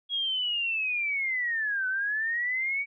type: linear two-way sweep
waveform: sine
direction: down then up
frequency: 3322 to 1500 to 2274 Hz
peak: -26 dBFS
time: 0.09-2.86 s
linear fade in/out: 50 ms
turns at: 1.87 s
effects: none